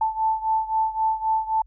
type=beating tone pair; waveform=sine; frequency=880 / 883.8 Hz; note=A5 / A5; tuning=0 / +7 cents; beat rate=3.8 Hz; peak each=-22 / -25 dBFS; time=0.01-1.62 s; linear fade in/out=5 ms; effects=added 47 Hz sine -48 dBFS peak until 1.66 s